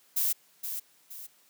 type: noise with echo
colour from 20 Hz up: violet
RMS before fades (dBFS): -27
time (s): 0.16-0.33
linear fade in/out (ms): 10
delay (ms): 470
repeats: 2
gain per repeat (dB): -8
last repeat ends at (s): 1.27
effects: white hiss -63 dBFS RMS until 1.49 s + high-pass 150 Hz 12 dB/octave